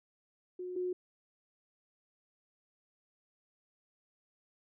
sine tone pair in turn, 362.7 / 362.7 Hz, F#4 / F#4, -34 / -34 cents, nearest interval unison, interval 0 cents, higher neither, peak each -38 / -32 dBFS, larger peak second, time 0.59-0.76 / 0.76-0.93 s, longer neither, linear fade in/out 5 ms, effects none

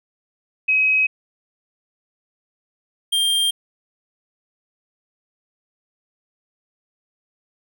sine / square tone pair in turn, 2541 / 3193 Hz, D#7 / G7, +36 / +31 cents, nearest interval major third, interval 395 cents, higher second, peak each -14 / -17 dBFS, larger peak first, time 0.68-1.07 / 3.12-3.51 s, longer neither, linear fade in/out 10 ms, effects none

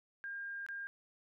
sine tone with dropouts, 1607 Hz, G6, 43 cents sharp, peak -40 dBFS, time 0.24-0.87 s, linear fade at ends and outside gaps 0 ms, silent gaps 0.664-0.687 s, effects none

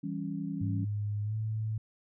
sine chord, C# diminished, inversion first, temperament equal, 164.81 / 196 / 277.2 Hz, E3 / G3 / C#4, 0 / 0 / 0 cents, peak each -37 dBFS, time 0.03-0.85 s, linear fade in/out 10 ms
sine tone with pitch glide, 103.83 to 109.31 Hz, G#2 to A2, 0 to -11 cents, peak -30 dBFS, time 0.61-1.78 s, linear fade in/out 5 ms, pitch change +89 cents, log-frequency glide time 1.23-1.35 s
effects none

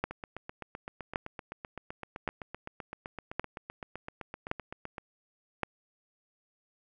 two click trains, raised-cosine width 0.5 ms, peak -14 / -24 dBFS, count 6 / 39, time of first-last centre 0.04-5.633 / 0.11-4.982 s, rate 0.894 / 7.8 Hz, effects none

